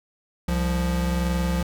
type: tone pair together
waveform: square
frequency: 65.4 / 174.61 Hz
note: C2 / F3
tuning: 0 / 0 cents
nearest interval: octave + perfect fourth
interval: 1700 cents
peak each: -25 dBFS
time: 0.48-1.63 s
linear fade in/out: 5 ms
effects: none